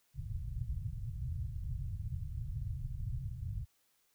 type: low-pass noise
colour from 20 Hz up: white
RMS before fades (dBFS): -39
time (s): 0.14-3.66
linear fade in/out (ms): 50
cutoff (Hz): 130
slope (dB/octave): 48
effects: white hiss -74 dBFS RMS until 4.14 s